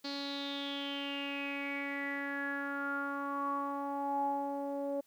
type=tone with low-pass filter sweep; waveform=sawtooth; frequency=280.9 Hz; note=C#4; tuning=23 cents sharp; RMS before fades=-37 dBFS; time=0.04-5.01 s; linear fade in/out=10 ms; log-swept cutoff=4400 to 620 Hz; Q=9.6; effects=white hiss -70 dBFS RMS until 5.06 s